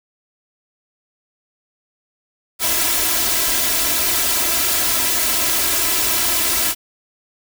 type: noise with comb filter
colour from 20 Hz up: white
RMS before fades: -18 dBFS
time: 2.59-6.75 s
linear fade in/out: 50 ms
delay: 3 ms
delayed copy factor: +0.95
effects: none